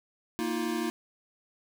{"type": "chord", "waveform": "square", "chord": "Bb suspended fourth", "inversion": "none", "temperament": "equal with one note detuned", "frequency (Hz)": [233.1, 316.7, 349.2], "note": ["Bb3", "Eb4", "F4"], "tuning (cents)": [0, 31, 0], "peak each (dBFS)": -34, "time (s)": [0.39, 0.9], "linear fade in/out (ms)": 0, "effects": []}